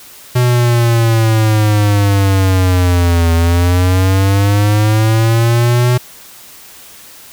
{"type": "linear two-way sweep", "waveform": "square", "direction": "down then up", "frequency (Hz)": [124.5, 82.8, 124.5], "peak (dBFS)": -9, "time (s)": [0.35, 5.98], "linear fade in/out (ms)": 10, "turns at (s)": 3.33, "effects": ["white hiss -37 dBFS RMS until 7.32 s"]}